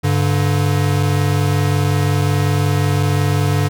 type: tone pair together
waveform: square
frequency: 99 / 144.5 Hz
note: G2 / D3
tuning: +18 / -28 cents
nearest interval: perfect fifth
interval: 654 cents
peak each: -17 dBFS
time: 0.03-3.69 s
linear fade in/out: 20 ms
effects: none